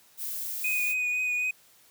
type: noise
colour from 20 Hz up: violet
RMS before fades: -34 dBFS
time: 0.17-0.95 s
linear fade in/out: 50 ms
type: tone with vibrato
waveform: triangle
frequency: 2483 Hz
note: D#7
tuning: 4 cents flat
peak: -24 dBFS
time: 0.64-1.51 s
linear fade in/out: 5 ms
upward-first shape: triangle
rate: 3.9 Hz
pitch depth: 22 cents each way
effects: white hiss -59 dBFS RMS until 1.9 s + high-pass 60 Hz 12 dB/octave